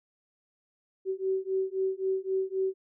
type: beating tone pair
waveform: sine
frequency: 379.3 / 383.1 Hz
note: F#4 / G4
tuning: +43 / -40 cents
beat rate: 3.8 Hz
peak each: -30 dBFS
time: 1.05-2.74 s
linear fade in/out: 50 ms
effects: none